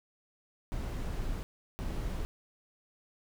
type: noise bursts at uneven times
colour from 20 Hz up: brown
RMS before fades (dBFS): -35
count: 2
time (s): 0.72-1.43 / 1.79-2.25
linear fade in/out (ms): 0
effects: none